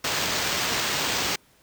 white noise with sample-and-hold, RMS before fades -26 dBFS, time 0.04-1.36 s, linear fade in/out 5 ms, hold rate 11025 Hz, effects pink hiss -59 dBFS RMS until 1.62 s + high-pass 60 Hz 12 dB/octave

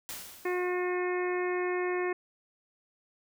white noise with exponential decay, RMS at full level -38 dBFS, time 0.09-0.97 s, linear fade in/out 0 ms, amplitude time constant 190 ms
harmonic tone, 360.3 Hz, F#4, 46 cents flat, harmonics 1 / 2 / 3 / 4 / 5 / 6 / 7, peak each -29 / -39 / -39 / -47 / -38 / -41 / -46 dBFS, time 0.45-2.13 s, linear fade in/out 5 ms
effects none

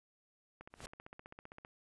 click train, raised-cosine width 0.5 ms, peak -35 dBFS, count 17, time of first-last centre 0.61-1.649 s, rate 15.4 Hz
pink noise with exponential growth, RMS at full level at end -43 dBFS, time 0.7-0.86 s, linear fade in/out 5 ms, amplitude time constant 33 ms
effects resampled to 24000 Hz

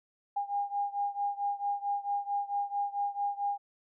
sine beating tone pair, 808 / 812.5 Hz, G#5 / G#5, -48 / -38 cents, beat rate 4.5 Hz, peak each -32 / -34 dBFS, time 0.36-3.58 s, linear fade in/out 10 ms, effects none

